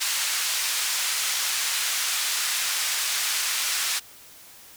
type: band-pass noise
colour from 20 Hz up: white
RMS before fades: -26 dBFS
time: 0-4 s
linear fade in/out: 20 ms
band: 1300 to 8400 Hz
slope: 12 dB/octave
effects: white hiss -48 dBFS RMS until 4.76 s